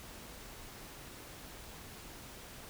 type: silence
effects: pink hiss -50 dBFS RMS until 2.69 s